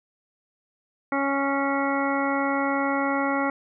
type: harmonic tone with a mistuned harmonic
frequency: 277.2 Hz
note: C#4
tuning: in tune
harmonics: 1 / 2 / 3 / 4 / 5 / 7 / 8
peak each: -26 / -29 / -29 / -31 / -30 / -33 / -35 dBFS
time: 1.12-3.5 s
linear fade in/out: 2 ms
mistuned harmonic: 8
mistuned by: -19 cents
effects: none